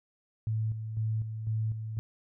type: tone with tremolo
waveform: sine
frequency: 110 Hz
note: A2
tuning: in tune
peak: -27 dBFS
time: 0.47-1.99 s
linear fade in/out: 0 ms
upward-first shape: square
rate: 2 Hz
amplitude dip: 55%
effects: none